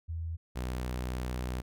sine / sawtooth tone pair in turn, 82.41 / 62.31 Hz, E2 / B1, 0 / +16 cents, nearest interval perfect fourth, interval 484 cents, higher first, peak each -33 / -29 dBFS, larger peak second, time 0.08-0.37 / 0.55-1.62 s, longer second, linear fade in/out 20 ms, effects none

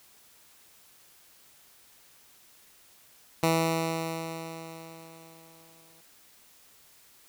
10% pulse tone with exponential decay, 163.5 Hz, E3, 14 cents flat, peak -13 dBFS, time 3.43-6.01 s, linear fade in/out 2 ms, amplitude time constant 560 ms, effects white hiss -58 dBFS RMS until 7.28 s

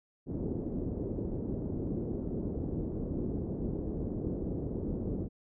white low-pass noise, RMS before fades -35 dBFS, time 0.26-5.29 s, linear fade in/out 50 ms, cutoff 380 Hz, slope 24 dB/octave, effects none

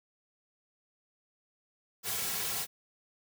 white noise with comb filter, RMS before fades -34 dBFS, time 2.03-2.67 s, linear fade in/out 50 ms, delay 3.3 ms, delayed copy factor -0.8, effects none

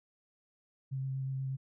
sine tone with vibrato, 133.5 Hz, C3, 35 cents sharp, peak -33 dBFS, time 0.91-1.57 s, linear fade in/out 20 ms, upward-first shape square, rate 8.3 Hz, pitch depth 10 cents each way, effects none

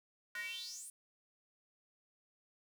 square tone with high-pass filter sweep, 207.7 Hz, G#3, in tune, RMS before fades -45 dBFS, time 0.35-0.9 s, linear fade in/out 2 ms, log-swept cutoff 1600 to 10000 Hz, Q 8.1, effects none

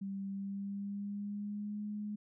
sine tone with pitch glide, 196 to 208.9 Hz, G3 to G#3, 0 to +10 cents, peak -37 dBFS, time 0.01-2.16 s, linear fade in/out 10 ms, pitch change +110 cents, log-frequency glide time 0.29-1.83 s, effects none

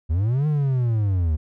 triangle linear two-way sweep, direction up then down, 73.42 to 154.4 to 73.42 Hz, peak -16 dBFS, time 0.09-1.37 s, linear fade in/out 20 ms, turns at 0.47 s, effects none

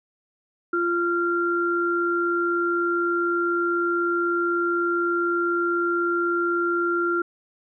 sine tone pair together, 345.5 / 1382 Hz, F4 / F6, -19 / -19 cents, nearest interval 2 octaves, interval 2400 cents, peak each -23 dBFS, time 0.73-7.22 s, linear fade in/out 5 ms, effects none

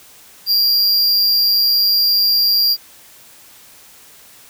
square tone with amplitude modulation, 4757 Hz, D8, 21 cents sharp, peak -10 dBFS, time 0.46-2.77 s, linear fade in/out 50 ms, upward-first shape sine, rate 203 Hz, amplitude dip 45%, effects white hiss -44 dBFS RMS until 4.49 s

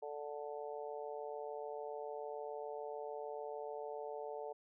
harmonic tone, 146.83 Hz, D3, in tune, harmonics 3 / 4 / 5 / 6, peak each -45 / -47 / -49 / -51 dBFS, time 0.02-4.53 s, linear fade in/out 10 ms, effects none

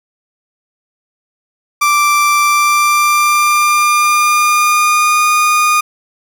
30% pulse tone with pitch glide, 1174.7 to 1223.2 Hz, D6 to D#6, 0 to -30 cents, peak -6 dBFS, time 1.81-5.81 s, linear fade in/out 10 ms, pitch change +70 cents, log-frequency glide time 2.44-5.27 s, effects 8-bit

